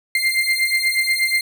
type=beating tone pair; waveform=35% pulse; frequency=2093 / 2101.3 Hz; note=C7 / C7; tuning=0 / +7 cents; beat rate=8.3 Hz; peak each=-18 dBFS; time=0.15-1.41 s; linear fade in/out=2 ms; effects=none